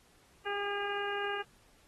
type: harmonic tone with a mistuned harmonic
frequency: 405.3 Hz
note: G#4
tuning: 42 cents flat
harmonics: 1 / 2 / 3 / 4 / 5 / 6 / 7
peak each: -37 / -39 / -42 / -38 / -50 / -48 / -45 dBFS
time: 0.45-1.43 s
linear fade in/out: 20 ms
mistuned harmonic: 5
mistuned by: -16 cents
effects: pink hiss -65 dBFS RMS until 1.87 s + AAC 32 kbps